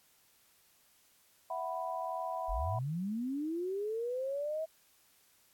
sine chord, E suspended second, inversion none, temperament just, 659.3 / 741.7 / 988.9 Hz, E5 / F#5 / B5, 0 / +4 / +2 cents, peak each -39 dBFS, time 1.5-2.79 s, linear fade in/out 5 ms
sine linear sweep, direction up, 34.29 to 647 Hz, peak -33 dBFS, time 2.48-4.66 s, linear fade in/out 20 ms
effects white hiss -67 dBFS RMS until 5.53 s + AAC 64 kbps

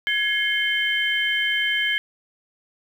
sine tone cluster, 1674 / 2147 / 3099 Hz, G#6 / C7 / G7, +13 / +44 / -21 cents, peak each -24 dBFS, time 0.07-1.98 s, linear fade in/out 0 ms, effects 8-bit

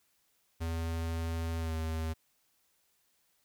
square tone with pitch glide, 82.4 to 80.29 Hz, E2 to E2, 0 to -45 cents, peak -33 dBFS, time 0.6-2.14 s, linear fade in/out 20 ms, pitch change -45 cents, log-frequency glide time 1.58-1.74 s, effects white hiss -73 dBFS RMS until 3.44 s

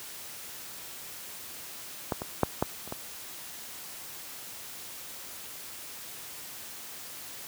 clicks, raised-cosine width 1 ms, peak -13 / -19 / -7 / -10 / -28 / -19 dBFS, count 6, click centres 2.122 / 2.219 / 2.433 / 2.625 / 2.876 / 2.924 s, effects white hiss -43 dBFS RMS until 7.47 s + high-pass 60 Hz 12 dB/octave

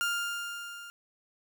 30% pulse tone with level ramp, 1402 Hz, F6, 6 cents sharp, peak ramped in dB -24 to -41 dBFS, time 0.01-0.9 s, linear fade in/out 0 ms, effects none

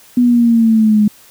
sine linear sweep, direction down, 246.9 to 207.7 Hz, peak -7 dBFS, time 0.17-1.08 s, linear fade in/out 5 ms, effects white hiss -44 dBFS RMS until 1.3 s

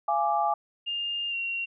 sine chord, D diminished, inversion first, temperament equal with one note detuned, 686.1 / 830.6 / 1174.7 Hz, F5 / Ab5 / D6, -31 / 0 / 0 cents, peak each -28 / -25 / -29 dBFS, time 0.08-0.54 s, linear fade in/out 5 ms
sine tone with pitch glide, 2813 to 2750 Hz, F7 to F7, +12 to -27 cents, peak -28 dBFS, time 0.86-1.66 s, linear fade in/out 20 ms, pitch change -39 cents, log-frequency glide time 1.29-1.35 s
effects none

